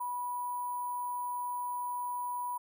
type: tone with sample-and-hold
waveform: sine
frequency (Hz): 981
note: B5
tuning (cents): -12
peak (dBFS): -33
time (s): 0-2.58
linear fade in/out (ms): 10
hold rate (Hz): 11025
effects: none